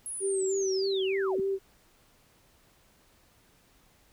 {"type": "linear sweep", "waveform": "sine", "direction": "down", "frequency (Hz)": [10820, 158.4], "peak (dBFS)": -34, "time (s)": [0.06, 1.4], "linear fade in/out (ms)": 0}
{"type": "tone with vibrato", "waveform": "sine", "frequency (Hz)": 385.7, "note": "G4", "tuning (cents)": -28, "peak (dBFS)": -26, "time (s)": [0.2, 1.59], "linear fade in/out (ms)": 50, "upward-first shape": "sine", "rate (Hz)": 3.3, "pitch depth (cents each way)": 26}
{"effects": ["pink hiss -63 dBFS RMS until 4.12 s"]}